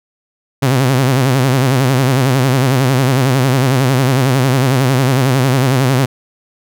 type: tone with vibrato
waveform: sawtooth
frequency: 130.9 Hz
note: C3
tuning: 1 cent sharp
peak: -6 dBFS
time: 0.62-6.06 s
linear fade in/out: 10 ms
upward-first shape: sine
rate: 11 Hz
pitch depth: 110 cents each way
effects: none